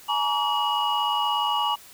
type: tone cluster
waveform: sine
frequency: 847 / 944 / 1144 / 2903 Hz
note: G#5 / A#5 / D6 / F#7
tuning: +34 / +22 / -46 / -34 cents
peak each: -26 dBFS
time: 0.08-1.76 s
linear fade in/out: 20 ms
effects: tanh soft clip ceiling -15 dBFS + white hiss -48 dBFS RMS until 1.93 s